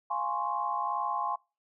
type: chord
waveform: sine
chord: Db major seventh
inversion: first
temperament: equal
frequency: 698.5 / 830.6 / 1046.5 / 1108.7 Hz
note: F5 / Ab5 / C6 / Db6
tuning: 0 / 0 / 0 / 0 cents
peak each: -38 / -33 / -32 / -36 dBFS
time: 0.1-1.36 s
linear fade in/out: 10 ms
effects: noise-tail reverb RT60 0.3 s tail -25 dB re dry